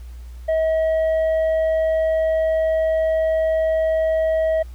triangle tone with tanh clipping, 640 Hz, D#5, 49 cents sharp, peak -17 dBFS, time 0.48-4.63 s, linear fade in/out 10 ms, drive 8 dB, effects added 60 Hz sine -33 dBFS peak until 4.74 s + pink hiss -54 dBFS RMS until 4.74 s

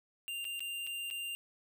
square tone with dropouts, 2789 Hz, F7, 3 cents flat, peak -38 dBFS, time 0.28-1.35 s, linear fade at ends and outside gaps 0 ms, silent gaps 0.444-0.451 / 0.594-0.605 / 0.867-0.872 / 1.102-1.11 s, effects none

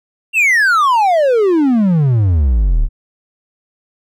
triangle exponential sweep, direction down, 2788 to 32.55 Hz, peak -7 dBFS, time 0.33-2.89 s, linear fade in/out 50 ms, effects none

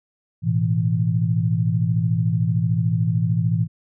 sine chord, A suspended second, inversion none, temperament equal, 110 / 123.47 / 164.81 Hz, A2 / B2 / E3, 0 / 0 / 0 cents, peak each -21 / -23 / -21 dBFS, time 0.42-3.68 s, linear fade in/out 50 ms, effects none

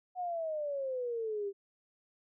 sine exponential sweep, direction down, 740 to 391 Hz, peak -33 dBFS, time 0.15-1.53 s, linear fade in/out 50 ms, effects none

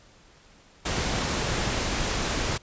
pink noise, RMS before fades -27 dBFS, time 0.85-2.58 s, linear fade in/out 10 ms, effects pink hiss -55 dBFS RMS until 2.62 s + resampled to 16000 Hz

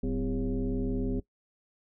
sine tone with frequency modulation, 107.1 Hz, A2, 46 cents flat, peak -27 dBFS, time 0.03-1.2 s, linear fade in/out 5 ms, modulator 148 Hz, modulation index 1.9, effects noise-tail reverb RT60 0.1 s tail -19 dB re dry

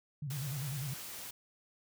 sine tone with vibrato, 138.59 Hz, C#3, in tune, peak -36 dBFS, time 0.22-0.94 s, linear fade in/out 5 ms, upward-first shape square, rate 10 Hz, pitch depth 120 cents each way
white noise, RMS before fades -45 dBFS, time 0.3-1.31 s, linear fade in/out 5 ms
effects none

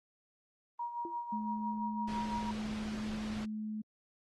sine tone with tremolo, 950 Hz, A#5, 33 cents sharp, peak -34 dBFS, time 0.79-2.51 s, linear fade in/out 5 ms, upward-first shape sine, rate 5.9 Hz, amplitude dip 60%
sine tone with exponential decay, 340 Hz, F4, 46 cents flat, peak -37 dBFS, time 1.05-1.22 s, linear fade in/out 1 ms, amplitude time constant 35 ms
sine tone, 214.8 Hz, A3, 41 cents flat, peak -36 dBFS, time 1.32-3.82 s, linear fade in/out 10 ms
pink noise, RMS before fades -44 dBFS, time 2.07-3.46 s, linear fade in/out 20 ms
effects low-pass 5000 Hz 12 dB/octave + Opus 24 kbps

